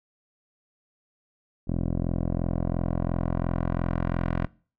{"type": "tone with low-pass filter sweep", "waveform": "10% pulse", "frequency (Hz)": 42.88, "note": "F1", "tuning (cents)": -31, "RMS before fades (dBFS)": -27, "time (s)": [1.67, 4.47], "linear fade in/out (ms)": 20, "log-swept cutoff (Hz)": [400, 1800], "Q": 1, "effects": ["noise-tail reverb RT60 0.4 s tail -23 dB re dry"]}